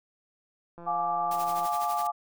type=click train; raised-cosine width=1 ms; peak=-32 dBFS; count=151; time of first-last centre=0.78-1.657 s; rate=171 Hz
type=chord; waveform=sine; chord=D diminished; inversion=first; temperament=just; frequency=704.8 / 845.8 / 1174.7 Hz; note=F5 / Ab5 / D6; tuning=+16 / +31 / 0 cents; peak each=-30 dBFS; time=0.86-2.12 s; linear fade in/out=20 ms
type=noise with tremolo; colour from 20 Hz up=white; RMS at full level=-40 dBFS; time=1.31-2.07 s; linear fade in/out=2 ms; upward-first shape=sine; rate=12 Hz; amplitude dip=70%
effects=none